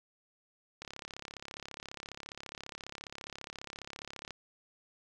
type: click train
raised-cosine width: 0.2 ms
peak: -25 dBFS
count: 122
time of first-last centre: 0.82-4.307 s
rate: 34.7 Hz
effects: none